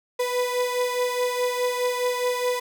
35% pulse beating tone pair, 493.9 / 498.7 Hz, B4 / B4, 0 / +17 cents, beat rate 4.8 Hz, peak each -22 / -27 dBFS, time 0.19-2.6 s, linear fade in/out 10 ms, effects none

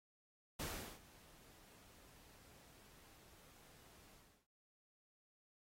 pink noise with ADSR envelope, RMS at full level -44 dBFS, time 0.59-4.47 s, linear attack 9 ms, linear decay 390 ms, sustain -21 dB, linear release 340 ms, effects AAC 48 kbps

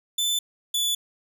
sawtooth tone pair in turn, 3520 / 3462 Hz, A7 / A7, 0 / -29 cents, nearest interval unison, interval 29 cents, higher first, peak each -19 dBFS, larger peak neither, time 0.18-0.39 / 0.74-0.95 s, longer neither, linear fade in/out 5 ms, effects none

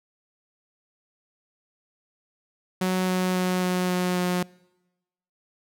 sawtooth tone with pitch steps, 185 / 183.93 / 182.88 / 181.82 / 180.77 / 179.73 Hz, F#3 / F#3 / F#3 / F#3 / F#3 / F3, 0 / -10 / -20 / -30 / -40 / +50 cents, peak -18 dBFS, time 2.81-4.43 s, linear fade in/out 5 ms, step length 270 ms, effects noise-tail reverb RT60 1.0 s tail -25 dB re dry

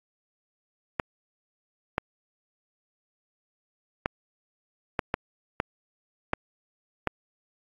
clicks, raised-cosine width 0.5 ms, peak -9 dBFS, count 8, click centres 0.998 / 1.981 / 4.059 / 4.992 / 5.141 / 5.601 / 6.334 / 7.073 s, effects AAC 32 kbps

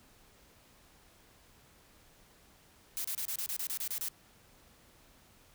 blue noise bursts, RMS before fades -36 dBFS, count 11, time 2.97-4.085 s, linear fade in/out 0 ms, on 75 ms, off 29 ms, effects pink hiss -62 dBFS RMS until 5.54 s

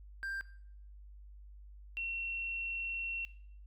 triangle / sine tone pair in turn, 1583 / 2721 Hz, G6 / F7, +17 / -46 cents, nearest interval major sixth, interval 937 cents, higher second, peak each -35 / -35 dBFS, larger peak neither, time 0.23-0.41 / 1.97-3.25 s, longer second, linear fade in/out 0 ms, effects noise-tail reverb RT60 0.6 s tail -17 dB re dry + added 50 Hz sine -50 dBFS peak until 3.66 s

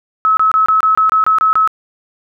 sine tone bursts, 1291 Hz, E6, 37 cents flat, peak -8 dBFS, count 10, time 0.25-1.675 s, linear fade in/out 0 ms, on 120 ms, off 25 ms, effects none

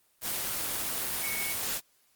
sine tone in noise, 2217 Hz, C#7, in tune, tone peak -34 dBFS, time 1.21-1.56 s, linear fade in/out 50 ms, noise white, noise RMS -32 dBFS, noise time 0.21-1.81 s, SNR -5 dB, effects white hiss -68 dBFS RMS until 2.15 s + Opus 24 kbps

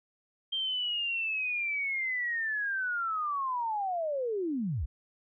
sine linear sweep, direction down, 3179 to 49 Hz, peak -29 dBFS, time 0.52-4.86 s, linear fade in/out 10 ms, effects none

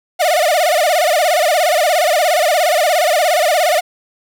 45% pulse tone with vibrato, 659.3 Hz, E5, in tune, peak -11 dBFS, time 0.19-3.81 s, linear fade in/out 20 ms, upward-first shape sine, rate 17 Hz, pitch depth 200 cents each way, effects none

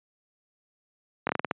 slowing click train, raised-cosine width 0.5 ms, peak -10 dBFS, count 7, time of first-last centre 1.27-1.512 s, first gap 22 ms, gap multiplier 1.24, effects high-pass 150 Hz 12 dB/octave + resampled to 8000 Hz

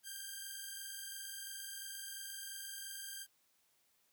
5% pulse tone pair together, 1577.1 / 1600 Hz, G6 / G6, +10 / +35 cents, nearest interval unison, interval 25 cents, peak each -37 / -36 dBFS, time 0.03-3.27 s, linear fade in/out 50 ms, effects white hiss -75 dBFS RMS until 4.12 s + high-pass 60 Hz 12 dB/octave

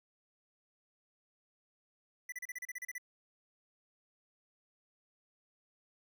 square tone bursts, 1983 Hz, B6, 7 cents sharp, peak -40 dBFS, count 11, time 2.29-2.982 s, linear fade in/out 5 ms, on 32 ms, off 34 ms, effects none

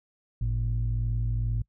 sine tone pair together, 51.15 / 113.5 Hz, G#1 / A#2, -26 / -46 cents, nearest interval octave + major second, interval 1380 cents, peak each -26 / -26 dBFS, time 0.41-1.62 s, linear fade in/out 5 ms, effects noise-tail reverb RT60 0.1 s tail -26 dB re dry + tanh soft clip ceiling -20 dBFS

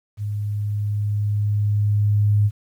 sine tone with level ramp, 103.83 Hz, G#2, in tune, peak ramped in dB -23 to -13 dBFS, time 0.17-2.51 s, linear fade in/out 50 ms, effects 9-bit

